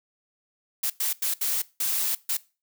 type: noise bursts at uneven times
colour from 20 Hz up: blue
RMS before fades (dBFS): -26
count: 6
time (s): 0.83-0.9 / 1-1.13 / 1.22-1.34 / 1.41-1.62 / 1.8-2.15 / 2.29-2.37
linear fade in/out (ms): 5
effects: noise-tail reverb RT60 0.3 s tail -20 dB re dry